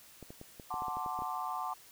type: clicks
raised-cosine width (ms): 2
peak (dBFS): -33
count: 11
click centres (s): 0.227 / 0.305 / 0.414 / 0.598 / 0.741 / 0.821 / 0.883 / 0.97 / 1.062 / 1.19 / 1.221
type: chord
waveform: sine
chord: D dominant seventh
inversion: first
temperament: equal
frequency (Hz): 740 / 880 / 1046.5 / 1174.7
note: F#5 / A5 / C6 / D6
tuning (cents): 0 / 0 / 0 / 0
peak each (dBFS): -40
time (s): 0.7-1.74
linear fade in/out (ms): 10
effects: white hiss -57 dBFS RMS until 1.91 s